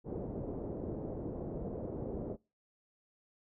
white low-pass noise, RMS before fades -40 dBFS, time 0.04-2.37 s, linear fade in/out 50 ms, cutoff 510 Hz, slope 24 dB/octave, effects noise-tail reverb RT60 0.3 s tail -25 dB re dry

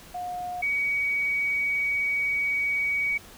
sine tone pair in turn, 718 / 2258 Hz, F5 / C#7, +48 / +31 cents, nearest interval octave + minor sixth, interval 1983 cents, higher second, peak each -30 / -23 dBFS, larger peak second, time 0.14-0.62 / 0.62-3.18 s, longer second, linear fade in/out 10 ms, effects pink hiss -48 dBFS RMS until 3.37 s

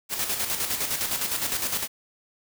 white noise with tremolo, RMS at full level -26 dBFS, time 0.09-1.88 s, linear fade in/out 50 ms, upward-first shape square, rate 9.8 Hz, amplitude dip 50%, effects none

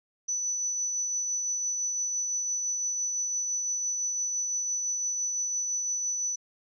sine tone with tremolo, 5970 Hz, F#8, 15 cents sharp, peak -26 dBFS, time 0.28-6.36 s, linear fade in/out 10 ms, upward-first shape triangle, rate 5.9 Hz, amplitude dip 30%, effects none

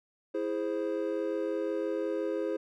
triangle chord, E augmented, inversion none, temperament equal, 329.6 / 415.3 / 523.3 Hz, E4 / G#4 / B#4, 0 / 0 / 0 cents, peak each -32 dBFS, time 0.34-2.57 s, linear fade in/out 10 ms, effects none

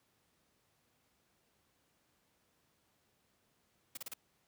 white noise bursts, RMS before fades -43 dBFS, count 4, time 3.95-4.138 s, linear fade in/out 5 ms, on 23 ms, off 32 ms, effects pink hiss -75 dBFS RMS until 4.47 s + high-pass 80 Hz 12 dB/octave

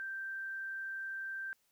sine tone, 1568 Hz, G6, in tune, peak -38 dBFS, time 0-1.53 s, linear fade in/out 0 ms, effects white hiss -75 dBFS RMS until 1.71 s

